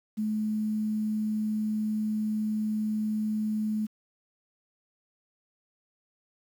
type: tone with quantisation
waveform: sine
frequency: 214.8 Hz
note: A3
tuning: 41 cents flat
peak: -26 dBFS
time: 0.17-3.87 s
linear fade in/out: 20 ms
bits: 9
effects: none